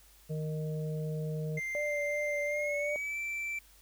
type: harmonic tone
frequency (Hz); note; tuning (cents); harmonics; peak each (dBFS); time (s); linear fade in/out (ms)
155; D#3; -6; 1 / 3 / 4; -33 / -40 / -46; 0.29-1.6; 20
type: tone with pitch glide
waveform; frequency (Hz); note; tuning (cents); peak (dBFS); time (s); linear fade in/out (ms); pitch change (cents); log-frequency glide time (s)
triangle; 2093 to 2336; C7 to D7; 0 to -10; -32; 1.57-3.59; 5; +190; 2.46-3.18
type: tone with vibrato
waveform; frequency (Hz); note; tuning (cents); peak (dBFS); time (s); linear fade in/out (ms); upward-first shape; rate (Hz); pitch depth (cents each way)
sine; 587.3; D5; 0; -32; 1.75-2.96; 0; triangle; 2.7; 22
effects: added 50 Hz sine -61 dBFS peak until 3.81 s + white hiss -61 dBFS RMS until 3.81 s